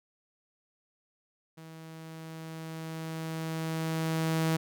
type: tone with level ramp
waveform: sawtooth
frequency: 161.1 Hz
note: E3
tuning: 39 cents flat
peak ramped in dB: -42 to -21 dBFS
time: 1.57-4.57 s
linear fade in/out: 10 ms
effects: none